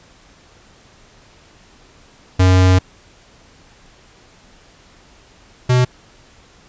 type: tone pair in turn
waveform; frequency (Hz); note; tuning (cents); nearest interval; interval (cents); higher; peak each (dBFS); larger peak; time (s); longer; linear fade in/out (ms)
square; 92.5 / 125.49; F#2 / B2; 0 / +28; perfect fourth; 528; second; -9 / -11; first; 2.39-2.79 / 5.69-5.85; first; 10
effects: pink hiss -48 dBFS RMS until 6.68 s + resampled to 16000 Hz